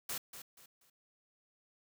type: noise with echo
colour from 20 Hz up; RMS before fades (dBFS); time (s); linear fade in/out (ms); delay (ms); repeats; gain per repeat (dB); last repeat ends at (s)
white; -39; 0.09-0.18; 5; 240; 3; -10; 0.9
effects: none